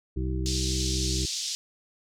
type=harmonic tone; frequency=64.2 Hz; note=C2; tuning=32 cents flat; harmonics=1 / 2 / 3 / 5 / 6; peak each=-28 / -33 / -38 / -35 / -38 dBFS; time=0.16-1.26 s; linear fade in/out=10 ms
type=band-pass noise; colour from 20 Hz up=pink; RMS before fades=-32 dBFS; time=0.46-1.55 s; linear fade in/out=0 ms; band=4000 to 6800 Hz; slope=24 dB/octave
effects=none